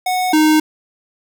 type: tone pair in turn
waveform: square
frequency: 736 / 309.4 Hz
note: F#5 / D#4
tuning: -9 / -10 cents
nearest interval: octave + minor third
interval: 1501 cents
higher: first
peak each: -16 / -10 dBFS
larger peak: second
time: 0.06-0.33 / 0.33-0.6 s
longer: neither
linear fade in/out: 5 ms
effects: none